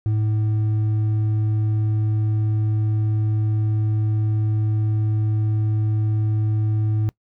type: tone with hard clipping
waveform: sine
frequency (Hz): 107.7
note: A2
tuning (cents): -37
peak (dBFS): -19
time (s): 0.06-7.09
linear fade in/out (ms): 0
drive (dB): 4
effects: noise-tail reverb RT60 0.1 s tail -23 dB re dry